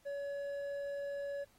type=tone with hard clipping; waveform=sine; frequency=565 Hz; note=C#5; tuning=33 cents sharp; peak=-39 dBFS; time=0.05-1.45 s; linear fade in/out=20 ms; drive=5 dB; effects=pink hiss -69 dBFS RMS until 1.58 s + AAC 48 kbps